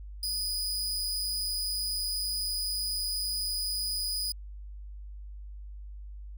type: tone with amplitude modulation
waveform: sawtooth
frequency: 4962 Hz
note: D#8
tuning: 6 cents flat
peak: -25 dBFS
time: 0.23-4.32 s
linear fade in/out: 2 ms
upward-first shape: sine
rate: 191 Hz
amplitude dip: 45%
effects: added 50 Hz sine -40 dBFS peak until 6.37 s